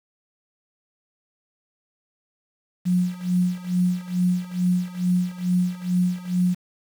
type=tone with tremolo; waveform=sine; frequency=180 Hz; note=F#3; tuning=47 cents flat; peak=-16 dBFS; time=2.85-6.55 s; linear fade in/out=20 ms; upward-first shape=sine; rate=2.3 Hz; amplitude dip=90%; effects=7-bit